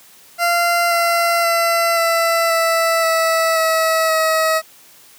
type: tone with pitch steps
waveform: 20% pulse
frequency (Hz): 690 / 682.5 / 675 / 667.7 / 660.4 / 653.2 / 646 / 639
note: F5 / F5 / E5 / E5 / E5 / E5 / E5 / D#5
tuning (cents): -21 / -40 / +41 / +22 / +3 / -16 / -35 / +46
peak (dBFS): -9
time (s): 0.38-4.62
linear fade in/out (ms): 50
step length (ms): 530
effects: white hiss -46 dBFS RMS until 5.18 s + high-pass 100 Hz 12 dB/octave